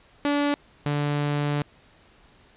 sawtooth tone pair in turn, 288.6 / 145.93 Hz, D4 / D3, -30 / -11 cents, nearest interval octave, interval 1181 cents, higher first, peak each -17 / -19 dBFS, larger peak first, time 0.25-0.54 / 0.86-1.62 s, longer second, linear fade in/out 0 ms, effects pink hiss -56 dBFS RMS until 2.56 s + resampled to 8000 Hz

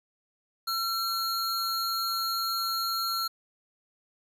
square tone pair together, 1351 / 4289 Hz, E6 / C8, +42 / +42 cents, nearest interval octave + minor sixth, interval 2000 cents, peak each -31 / -31 dBFS, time 0.67-3.28 s, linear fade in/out 10 ms, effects none

